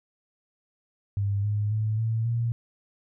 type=tone with pitch steps; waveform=sine; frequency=100.4 / 104.3 / 108.35 / 112.57 / 116.94 Hz; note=G2 / G#2 / A2 / A2 / A#2; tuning=+42 / +8 / -26 / +40 / +6 cents; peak=-23 dBFS; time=1.17-2.52 s; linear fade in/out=0 ms; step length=270 ms; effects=none